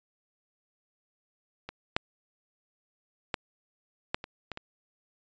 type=clicks; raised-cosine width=0.3 ms; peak=-22 / -8 / -12 / -11 / -23 / -20 / -22 dBFS; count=7; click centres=1.69 / 1.965 / 3.342 / 4.145 / 4.241 / 4.517 / 4.574 s; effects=resampled to 16000 Hz